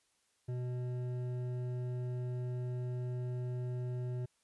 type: tone with hard clipping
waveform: triangle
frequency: 124.4 Hz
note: B2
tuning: 13 cents sharp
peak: -37 dBFS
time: 0.48-4.26 s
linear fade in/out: 10 ms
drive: 13 dB
effects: white hiss -75 dBFS RMS until 4.43 s + resampled to 24000 Hz